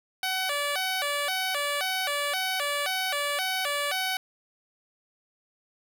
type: tone with vibrato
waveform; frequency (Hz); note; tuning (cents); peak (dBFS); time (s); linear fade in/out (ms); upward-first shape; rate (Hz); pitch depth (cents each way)
10% pulse; 659.3; E5; 0; -18; 0.23-4.17; 2; square; 1.9; 230
effects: none